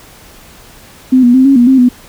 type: tone with pitch steps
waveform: sine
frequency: 257.8 / 242.3 / 260.6 / 274.3 / 241.1 / 264.5 / 247.5 Hz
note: C4 / B3 / C4 / C#4 / B3 / C4 / B3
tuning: -26 / -33 / -7 / -18 / -41 / +19 / +4 cents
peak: -3 dBFS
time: 1.12-1.89 s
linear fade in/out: 10 ms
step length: 110 ms
effects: pink hiss -38 dBFS RMS until 2.08 s